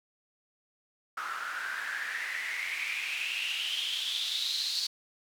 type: noise with band-pass filter sweep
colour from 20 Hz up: white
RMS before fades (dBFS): -34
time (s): 1.17-4.87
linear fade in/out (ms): 5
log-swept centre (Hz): 1300 to 4400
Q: 7.4
effects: none